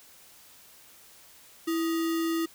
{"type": "tone with sample-and-hold", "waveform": "sine", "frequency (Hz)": 329.6, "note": "E4", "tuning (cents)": 0, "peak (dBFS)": -25, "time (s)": [1.67, 2.46], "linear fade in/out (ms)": 10, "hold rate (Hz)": 1575, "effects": ["white hiss -54 dBFS RMS until 2.54 s"]}